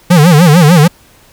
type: tone with vibrato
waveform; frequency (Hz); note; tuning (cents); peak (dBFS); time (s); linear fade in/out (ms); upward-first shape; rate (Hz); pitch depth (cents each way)
square; 162.6; E3; -23; -3; 0.1-0.88; 10; sine; 6.7; 200
effects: pink hiss -44 dBFS RMS until 1.32 s